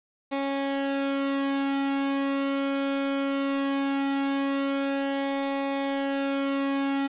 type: tone with flanger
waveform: sawtooth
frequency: 275.8 Hz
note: C#4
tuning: 9 cents flat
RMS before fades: -27 dBFS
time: 0.31-7.08 s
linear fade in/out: 20 ms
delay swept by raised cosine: 0.67 to 2.57 ms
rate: 0.19 Hz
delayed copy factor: -0.55
effects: resampled to 8000 Hz + 8-bit